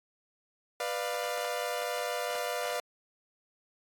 sawtooth chord, B diminished, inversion none, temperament equal with one note detuned, 493.9 / 593.8 / 698.5 Hz, B4 / D5 / F5, 0 / +19 / 0 cents, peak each -32 dBFS, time 0.8-2.8 s, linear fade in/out 2 ms, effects AAC 64 kbps

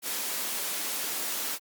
white high-pass noise, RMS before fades -32 dBFS, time 0.02-1.59 s, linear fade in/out 50 ms, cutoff 200 Hz, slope 24 dB/octave, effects Opus 48 kbps

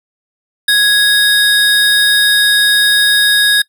square tone pair together, 1661 / 3726 Hz, G#6 / A#7, 0 / -2 cents, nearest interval octave + major second, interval 1398 cents, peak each -11 dBFS, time 0.68-3.62 s, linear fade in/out 5 ms, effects noise-tail reverb RT60 0.1 s tail -24 dB re dry

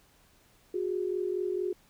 sine tone pair together, 362.8 / 407.2 Hz, F#4 / G#4, -34 / -34 cents, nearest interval major second, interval 200 cents, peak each -30 / -33 dBFS, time 0.74-1.73 s, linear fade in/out 5 ms, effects pink hiss -63 dBFS RMS until 1.89 s

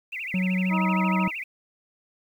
sine tone with vibrato, 2349 Hz, D7, in tune, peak -30 dBFS, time 0.12-1.44 s, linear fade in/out 10 ms, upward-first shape sine, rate 13 Hz, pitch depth 290 cents each way
triangle tone with pitch glide, 185 to 186.61 Hz, F#3 to F#3, 0 to +15 cents, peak -20 dBFS, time 0.34-1.28 s, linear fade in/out 2 ms, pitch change +15 cents, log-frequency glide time 0.58-0.89 s
harmonic tone, 317.6 Hz, D#4, 36 cents sharp, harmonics 1 / 2 / 3 / 4, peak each -33 / -36 / -28 / -31 dBFS, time 0.69-1.31 s, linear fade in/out 50 ms
effects 9-bit

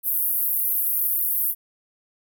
pink band-pass noise, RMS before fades -23 dBFS, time 0.03-1.55 s, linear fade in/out 50 ms, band 12000 to 16000 Hz, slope 48 dB/octave, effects none

